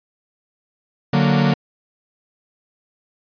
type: chord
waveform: 45% pulse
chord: D augmented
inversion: none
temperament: equal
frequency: 146.83 / 185 / 233.1 Hz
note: D3 / F#3 / A#3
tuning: 0 / 0 / 0 cents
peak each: -17 / -19 / -19 dBFS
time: 1.13-1.54 s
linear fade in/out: 5 ms
effects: resampled to 11025 Hz